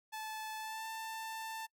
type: tone with pitch glide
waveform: sawtooth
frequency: 870 to 889.3 Hz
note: A5 to A5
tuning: -20 to +18 cents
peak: -37 dBFS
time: 0.12-1.67 s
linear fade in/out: 20 ms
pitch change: +38 cents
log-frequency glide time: 0.58-0.86 s
effects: noise-tail reverb RT60 0.1 s tail -26 dB re dry